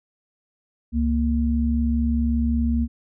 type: tone pair together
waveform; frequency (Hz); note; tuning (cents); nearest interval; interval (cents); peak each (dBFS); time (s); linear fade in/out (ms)
sine; 69.3 / 233.1; C#2 / A#3; 0 / 0; octave + major sixth; 2100; -21; 0.92-2.88; 50
effects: none